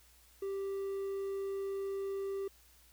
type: tone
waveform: triangle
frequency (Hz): 392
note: G4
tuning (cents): 0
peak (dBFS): -33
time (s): 0.42-2.48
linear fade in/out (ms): 5
effects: added 60 Hz sine -65 dBFS peak until 2.92 s + white hiss -64 dBFS RMS until 2.92 s